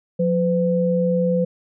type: tone pair together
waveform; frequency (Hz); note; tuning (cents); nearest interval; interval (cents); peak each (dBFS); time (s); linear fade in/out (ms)
sine; 178.46 / 506; F3 / B4; +38 / +42; octave + tritone; 1804; -19; 0.19-1.45; 10
effects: none